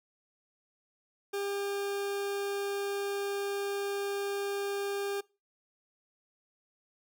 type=tone; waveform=40% pulse; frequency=400.7 Hz; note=G4; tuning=38 cents sharp; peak=-31 dBFS; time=1.33-5.21 s; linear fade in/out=10 ms; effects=noise-tail reverb RT60 0.3 s tail -23 dB re dry